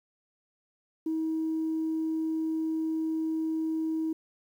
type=tone; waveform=sine; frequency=319.3 Hz; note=D#4; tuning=45 cents sharp; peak=-26 dBFS; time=1.06-4.13 s; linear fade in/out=5 ms; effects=tanh soft clip ceiling -23 dBFS + 10-bit